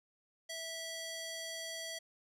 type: tone with band-pass filter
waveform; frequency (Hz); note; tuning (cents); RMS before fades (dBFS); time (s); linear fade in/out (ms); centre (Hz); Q
square; 655; E5; -11; -43; 0.49-1.99; 10; 5200; 0.86
effects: none